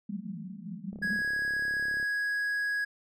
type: band-pass noise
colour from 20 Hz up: white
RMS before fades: -39 dBFS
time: 0.09-1.21 s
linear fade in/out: 5 ms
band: 170 to 220 Hz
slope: 96 dB/octave
type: click train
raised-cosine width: 2 ms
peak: -34 dBFS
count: 39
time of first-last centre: 0.93-2.028 s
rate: 34.6 Hz
type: tone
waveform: triangle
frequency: 1661.2 Hz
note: G#6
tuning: in tune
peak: -26 dBFS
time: 1.02-2.85 s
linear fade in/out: 10 ms
effects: none